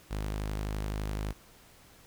sawtooth tone, 51.8 Hz, G#1, 4 cents flat, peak -28 dBFS, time 0.1-1.33 s, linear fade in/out 20 ms, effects pink hiss -57 dBFS RMS until 2.06 s

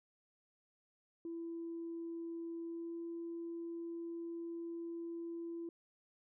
sine tone with pitch glide, 334.2 to 336.7 Hz, E4 to E4, +24 to +37 cents, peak -40 dBFS, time 1.25-5.69 s, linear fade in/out 2 ms, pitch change +13 cents, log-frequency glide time 2.64-2.99 s, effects tanh soft clip ceiling -36 dBFS

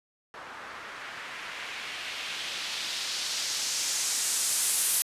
blue noise with low-pass filter sweep, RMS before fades -32 dBFS, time 0.34-5.02 s, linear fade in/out 0 ms, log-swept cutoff 1200 to 11000 Hz, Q 1.4, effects resampled to 32000 Hz

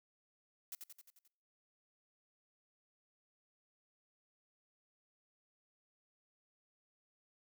blue noise with echo, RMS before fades -45 dBFS, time 0.72-0.75 s, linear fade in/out 2 ms, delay 88 ms, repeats 6, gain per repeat -4 dB, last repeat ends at 1.278 s, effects noise-tail reverb RT60 0.8 s tail -26 dB re dry

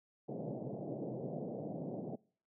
pink band-pass noise, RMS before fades -42 dBFS, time 0.28-2.16 s, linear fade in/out 10 ms, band 130 to 690 Hz, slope 48 dB/octave, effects noise-tail reverb RT60 0.5 s tail -25 dB re dry

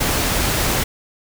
pink noise, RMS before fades -19 dBFS, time 0-0.84 s, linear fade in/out 10 ms, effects none

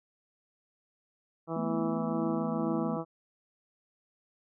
harmonic tone, 164.2 Hz, E3, 6 cents flat, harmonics 1 / 2 / 3 / 4 / 5 / 6 / 7 / 8, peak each -37 / -36 / -38 / -39 / -42 / -45 / -42 / -46 dBFS, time 1.47-3.05 s, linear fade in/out 50 ms
sine chord, A suspended second, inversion none, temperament equal with one note detuned, 220 / 246.9 / 330.6 Hz, A3 / B3 / E4, 0 / 0 / +5 cents, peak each -33 / -36 / -38 dBFS, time 1.56-2.97 s, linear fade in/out 5 ms
effects none

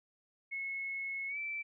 sine tone with pitch glide, 2185 to 2328 Hz, C#7 to D7, -26 to -16 cents, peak -36 dBFS, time 0.51-1.63 s, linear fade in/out 20 ms, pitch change +110 cents, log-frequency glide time 1.28-1.38 s, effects none

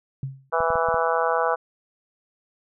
sine tone with exponential decay, 134.5 Hz, C3, 48 cents sharp, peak -23 dBFS, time 0.23-0.5 s, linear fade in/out 2 ms, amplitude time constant 58 ms
harmonic tone, 164.8 Hz, E3, in tune, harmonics 3 / 4 / 5 / 6 / 7 / 8 / 9, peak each -25 / -26 / -27 / -28 / -28 / -29 / -30 dBFS, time 0.52-1.56 s, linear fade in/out 20 ms
clicks, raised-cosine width 5 ms, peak -25 dBFS, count 5, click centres 0.605 / 0.704 / 0.756 / 0.887 / 0.943 s
effects none

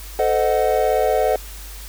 triangle chord, A diminished seventh, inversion none, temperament equal with one note detuned, 440 / 516.9 / 622.3 / 740 Hz, A4 / C5 / Eb5 / Gb5, 0 / -21 / 0 / 0 cents, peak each -19 dBFS, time 0.19-1.36 s, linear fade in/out 2 ms, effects added 50 Hz sine -34 dBFS peak until 1.88 s + white hiss -39 dBFS RMS until 1.88 s

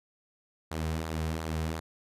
sawtooth tone with flanger, 80 Hz, D#2, 49 cents sharp, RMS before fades -33 dBFS, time 0.71-1.8 s, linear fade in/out 5 ms, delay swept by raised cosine 0.34 to 3.54 ms, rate 2.8 Hz, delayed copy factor -0.5, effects resampled to 32000 Hz

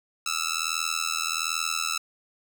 10% pulse tone with amplitude modulation, 1317 Hz, E6, 2 cents flat, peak -14 dBFS, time 0.26-1.98 s, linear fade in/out 5 ms, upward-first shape sine, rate 81.3 Hz, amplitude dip 95%, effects none

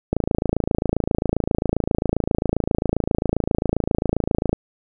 click train, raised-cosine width 2 ms, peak -5 dBFS, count 122, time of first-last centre 0.13-4.53 s, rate 27.5 Hz, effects none

